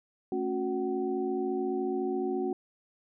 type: tone cluster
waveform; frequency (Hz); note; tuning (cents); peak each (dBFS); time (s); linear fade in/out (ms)
sine; 221.5 / 275.7 / 365.1 / 755; A3 / C#4 / F#4 / F#5; +12 / -9 / -23 / +35; -37 / -34 / -30 / -39; 0.32-2.53; 2
effects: none